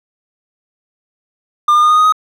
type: tone with pitch steps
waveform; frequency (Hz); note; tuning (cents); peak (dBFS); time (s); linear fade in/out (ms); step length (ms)
triangle; 1200 / 1211.1 / 1222.4 / 1233.7 / 1245.2 / 1256.8; D6 / D#6 / D#6 / D#6 / D#6 / D#6; +37 / -47 / -31 / -15 / +1 / +17; -5; 1.68-2.124; 5; 74
effects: none